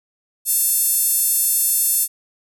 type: tone with high-pass filter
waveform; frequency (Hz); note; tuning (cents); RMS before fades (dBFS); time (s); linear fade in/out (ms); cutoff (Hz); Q
5% pulse; 888; A5; +16; -18; 0.45-2.08; 50; 11000; 1.3
effects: none